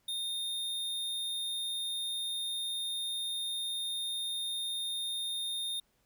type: tone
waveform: square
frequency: 3659 Hz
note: A#7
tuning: 33 cents flat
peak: -34 dBFS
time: 0.08-5.8 s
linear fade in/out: 5 ms
effects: pink hiss -73 dBFS RMS until 6.05 s